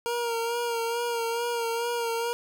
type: tone with vibrato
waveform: 25% pulse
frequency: 468.1 Hz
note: A#4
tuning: 7 cents sharp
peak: -23 dBFS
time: 0.06-2.33 s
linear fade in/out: 0 ms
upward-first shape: sine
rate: 2.3 Hz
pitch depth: 34 cents each way
effects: none